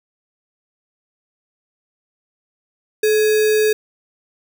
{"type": "tone with sample-and-hold", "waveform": "sine", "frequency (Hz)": 430, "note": "A4", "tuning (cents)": -40, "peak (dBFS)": -12, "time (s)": [3.03, 3.73], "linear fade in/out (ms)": 5, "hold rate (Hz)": 2100, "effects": []}